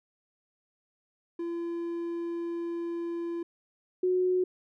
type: tone pair in turn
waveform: triangle / sine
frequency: 340 / 366 Hz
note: F4 / F#4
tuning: -46 / -19 cents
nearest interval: minor second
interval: 127 cents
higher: second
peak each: -29 / -23 dBFS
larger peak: second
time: 1.39-3.43 / 4.03-4.44 s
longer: first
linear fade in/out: 5 ms
effects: none